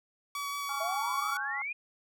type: tone with vibrato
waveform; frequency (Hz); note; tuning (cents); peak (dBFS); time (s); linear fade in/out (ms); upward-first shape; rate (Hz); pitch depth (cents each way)
sawtooth; 1136; C#6; +42; -30; 0.35-1.37; 2; sine; 5.7; 10
type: harmonic tone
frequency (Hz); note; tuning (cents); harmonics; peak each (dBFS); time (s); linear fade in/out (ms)
277.2; C#4; 0; 3 / 4 / 5; -39 / -40 / -41; 0.69-1.62; 2
type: exponential sweep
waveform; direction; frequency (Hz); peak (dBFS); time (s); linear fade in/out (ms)
sine; up; 637 to 2500; -33; 0.8-1.73; 10
effects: none